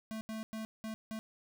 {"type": "tone bursts at uneven times", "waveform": "square", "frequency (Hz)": 220, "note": "A3", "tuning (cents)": 0, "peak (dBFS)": -39, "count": 5, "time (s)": [[0.11, 0.21], [0.29, 0.43], [0.53, 0.65], [0.84, 0.94], [1.11, 1.19]], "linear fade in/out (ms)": 0, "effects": []}